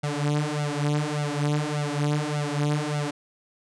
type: tone with flanger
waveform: sawtooth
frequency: 147.7 Hz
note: D3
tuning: 10 cents sharp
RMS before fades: -26 dBFS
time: 0.03-3.11 s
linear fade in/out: 10 ms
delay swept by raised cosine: 1.4 to 7.1 ms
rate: 1.7 Hz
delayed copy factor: +0.95
effects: resampled to 22050 Hz